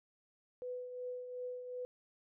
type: tone with tremolo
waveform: sine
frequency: 498 Hz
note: B4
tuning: 14 cents sharp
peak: -38 dBFS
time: 0.62-1.85 s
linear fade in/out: 0 ms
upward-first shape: triangle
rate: 2.7 Hz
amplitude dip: 55%
effects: none